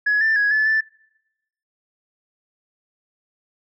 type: tone with pitch steps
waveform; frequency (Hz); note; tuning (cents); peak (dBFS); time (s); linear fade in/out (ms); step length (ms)
sine; 1685 / 1775 / 1665 / 1733 / 1760; G#6 / A6 / G#6 / A6 / A6; +25 / +15 / +4 / -27 / 0; -14; 0.06-0.81; 10; 150
effects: noise-tail reverb RT60 0.9 s tail -26 dB re dry + tanh soft clip ceiling -12 dBFS